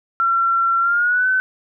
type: tone with pitch glide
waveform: sine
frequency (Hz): 1360 to 1517.8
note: F6 to F#6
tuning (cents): -46 to +44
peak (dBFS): -14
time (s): 0.2-1.4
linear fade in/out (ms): 0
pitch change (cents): +190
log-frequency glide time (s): 0.8-1.28
effects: none